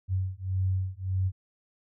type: beating tone pair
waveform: sine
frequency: 93.2 / 94.9 Hz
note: F#2 / F#2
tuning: +13 / +44 cents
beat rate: 1.7 Hz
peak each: -29 dBFS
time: 0.08-1.32 s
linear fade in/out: 50 ms
effects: none